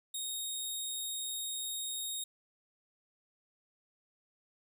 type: tone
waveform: 15% pulse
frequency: 3729 Hz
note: A#7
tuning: in tune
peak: -29 dBFS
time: 0.14-2.24 s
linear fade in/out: 5 ms
effects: none